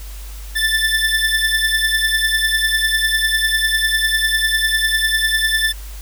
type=beating tone pair; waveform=25% pulse; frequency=1760 / 1770 Hz; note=A6 / A6; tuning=0 / +10 cents; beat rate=10 Hz; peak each=-14 / -14 dBFS; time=0.55-5.73 s; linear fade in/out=20 ms; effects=added 50 Hz sine -29 dBFS peak until 6.01 s + white hiss -40 dBFS RMS until 6.01 s